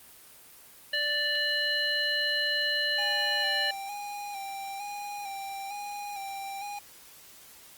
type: harmonic tone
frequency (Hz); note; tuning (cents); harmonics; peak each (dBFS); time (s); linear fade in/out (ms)
587.3; D5; 0; 1 / 3 / 5 / 7; -37 / -29 / -31 / -31; 0.93-3.71; 5
type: tone with vibrato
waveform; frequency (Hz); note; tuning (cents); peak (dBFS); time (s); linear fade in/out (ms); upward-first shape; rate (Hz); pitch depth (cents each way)
square; 802; G5; +39; -36; 2.98-6.79; 5; square; 1.1; 33
effects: white hiss -52 dBFS RMS until 7.77 s + Opus 24 kbps